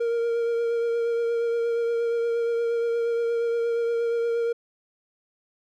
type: tone with vibrato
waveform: triangle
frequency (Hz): 466.2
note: A#4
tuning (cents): 0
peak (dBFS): -20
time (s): 0-4.53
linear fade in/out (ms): 10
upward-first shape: triangle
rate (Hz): 8.5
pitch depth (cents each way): 20
effects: none